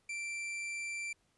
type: tone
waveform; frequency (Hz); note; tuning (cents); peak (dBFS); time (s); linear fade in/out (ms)
45% pulse; 2349; D7; 0; -37; 0.09-1.13; 5
effects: pink hiss -74 dBFS RMS until 1.37 s + resampled to 24000 Hz